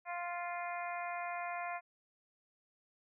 harmonic tone, 349.2 Hz, F4, in tune, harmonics 2 / 3 / 4 / 5 / 6 / 7, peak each -40 / -44 / -48 / -49 / -47 / -49 dBFS, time 0.05-1.81 s, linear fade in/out 50 ms, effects none

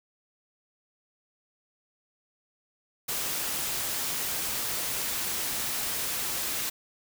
white noise, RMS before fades -31 dBFS, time 3.08-6.7 s, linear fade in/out 10 ms, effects none

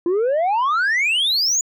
sine exponential sweep, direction up, 334.2 to 7030 Hz, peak -13 dBFS, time 0.06-1.61 s, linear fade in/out 2 ms, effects tanh soft clip ceiling -15 dBFS

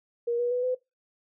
sine tone with pitch steps, 472.7 / 483.5 / 494.5 / 505.8 Hz, A#4 / B4 / B4 / B4, +24 / -37 / +2 / +41 cents, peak -24 dBFS, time 0.27-0.75 s, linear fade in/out 10 ms, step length 120 ms, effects noise-tail reverb RT60 0.2 s tail -20 dB re dry

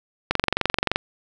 click train, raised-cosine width 0.3 ms, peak -3 dBFS, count 16, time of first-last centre 0.31-0.959 s, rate 23.1 Hz, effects none

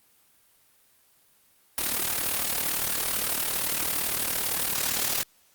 white noise with amplitude modulation, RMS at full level -24 dBFS, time 1.78-5.23 s, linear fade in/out 0 ms, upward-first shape sine, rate 37.7 Hz, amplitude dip 70%, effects white hiss -62 dBFS RMS until 5.54 s + Opus 32 kbps

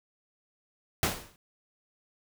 pink noise with exponential decay, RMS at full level -24 dBFS, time 1.03-1.36 s, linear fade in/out 1 ms, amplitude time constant 70 ms, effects none

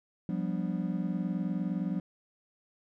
triangle chord, G dominant seventh, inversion third, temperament just, 176.4 / 196 / 245 / 294 Hz, F3 / G3 / B3 / D4, +18 / 0 / -14 / +2 cents, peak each -31 / -32 / -36 / -37 dBFS, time 0.29-2 s, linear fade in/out 2 ms, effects none

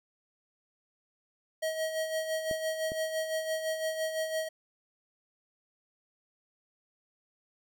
square tone with tremolo, 636 Hz, D#5, 38 cents sharp, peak -29 dBFS, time 1.62-4.49 s, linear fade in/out 10 ms, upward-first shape sine, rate 5.9 Hz, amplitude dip 55%
clicks, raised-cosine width 2 ms, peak -26 dBFS, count 2, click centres 2.512 / 2.919 s
effects none

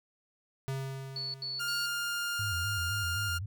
square tone with exponential decay, 134.6 Hz, C3, 49 cents sharp, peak -32 dBFS, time 0.68-2.48 s, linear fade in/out 0 ms, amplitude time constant 390 ms
sine tone bursts, 4435 Hz, C#8, in tune, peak -34 dBFS, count 3, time 1.16-1.86 s, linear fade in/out 2 ms, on 180 ms, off 80 ms
sawtooth tone, 1407 Hz, F6, 12 cents sharp, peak -28 dBFS, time 1.59-3.39 s, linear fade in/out 20 ms
sine tone with vibrato, 94.5 Hz, F#2, 37 cents sharp, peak -34 dBFS, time 2.39-3.46 s, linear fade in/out 5 ms, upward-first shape square, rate 3.9 Hz, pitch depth 150 cents each way
effects none

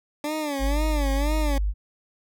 20% pulse tone with vibrato, 290.8 Hz, D4, 17 cents flat, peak -21 dBFS, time 0.24-1.58 s, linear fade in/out 2 ms, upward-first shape sine, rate 2 Hz, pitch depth 120 cents each way
sine tone, 50.5 Hz, G#1, 48 cents flat, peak -21 dBFS, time 0.59-1.74 s, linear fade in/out 50 ms
effects none

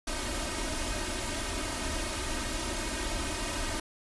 pink noise with comb filter, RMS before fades -33 dBFS, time 0.07-3.8 s, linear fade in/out 5 ms, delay 3.2 ms, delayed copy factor +1, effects resampled to 24000 Hz

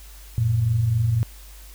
sine tone pair together, 91.91 / 115.8 Hz, F#2 / A#2, -11 / -11 cents, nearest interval major third, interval 400 cents, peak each -26 / -18 dBFS, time 0.38-1.23 s, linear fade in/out 0 ms, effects added 50 Hz sine -41 dBFS peak until 1.74 s + white hiss -48 dBFS RMS until 1.74 s

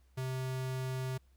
square tone, 130 Hz, C3, 11 cents flat, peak -35 dBFS, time 0.17-1.18 s, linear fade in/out 10 ms, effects added 64 Hz sine -62 dBFS peak until 1.36 s + pink hiss -75 dBFS RMS until 1.36 s

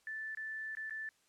sine tone with dropouts, 1758 Hz, A6, 2 cents flat, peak -39 dBFS, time 0.07-1.09 s, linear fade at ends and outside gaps 1 ms, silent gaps 0.349-0.372 / 0.751-0.77 / 0.897-0.907 s, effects white hiss -72 dBFS RMS until 1.28 s + low-pass 9000 Hz 12 dB/octave

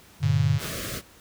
sine chord, G minor, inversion none, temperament equal with one note detuned, 98 / 117.42 / 146.83 Hz, G2 / Bb2 / D3, 0 / +13 / 0 cents, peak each -23 / -24 / -22 dBFS, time 0.2-0.6 s, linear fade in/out 50 ms
click train, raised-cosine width 0.2 ms, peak -21 dBFS, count 64, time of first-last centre 0.23-0.68 s, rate 140 Hz
pink band-stop noise, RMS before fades -32 dBFS, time 0.58-1.02 s, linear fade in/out 50 ms, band 680 to 1100 Hz, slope 96 dB/octave
effects pink hiss -52 dBFS RMS until 1.2 s + high-pass 60 Hz 12 dB/octave

